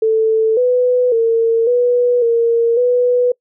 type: tone with pitch steps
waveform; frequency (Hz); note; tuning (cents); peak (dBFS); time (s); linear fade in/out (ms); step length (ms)
sine; 442.2 / 497.5 / 456.5 / 488.6 / 464.6 / 492.4; A4 / B4 / A#4 / B4 / A#4 / B4; +9 / +13 / -36 / -19 / -6 / -5; -10; 0.02-3.32; 5; 550
effects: noise-tail reverb RT60 0.1 s tail -26 dB re dry